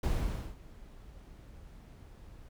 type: noise with ADSR envelope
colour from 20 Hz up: brown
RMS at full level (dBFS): -29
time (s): 0.03-2.49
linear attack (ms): 6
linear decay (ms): 510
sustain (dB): -22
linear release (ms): 10
effects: none